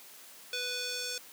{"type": "tone with band-pass filter sweep", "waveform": "square", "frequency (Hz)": 494.5, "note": "B4", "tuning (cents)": 2, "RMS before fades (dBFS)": -36, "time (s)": [0.53, 1.18], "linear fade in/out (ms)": 2, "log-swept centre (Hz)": [3700, 5900], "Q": 1.5, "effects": ["white hiss -52 dBFS RMS until 1.32 s", "high-pass 200 Hz 12 dB/octave"]}